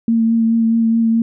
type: tone with vibrato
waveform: sine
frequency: 227.5 Hz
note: A#3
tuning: 42 cents flat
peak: -11 dBFS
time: 0.08-1.22 s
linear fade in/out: 2 ms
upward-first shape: triangle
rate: 4.7 Hz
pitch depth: 20 cents each way
effects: none